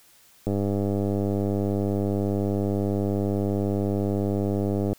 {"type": "click train", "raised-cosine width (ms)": 2, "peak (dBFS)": -13, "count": 447, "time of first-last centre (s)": [0.47, 4.93], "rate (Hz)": 100, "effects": ["white hiss -56 dBFS RMS until 4.98 s"]}